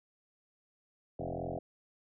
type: tone with frequency modulation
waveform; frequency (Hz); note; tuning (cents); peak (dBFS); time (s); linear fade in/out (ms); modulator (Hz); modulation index
sine; 395; G4; +13; -35; 1.19-1.59; 5; 43.6; 7.5
effects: none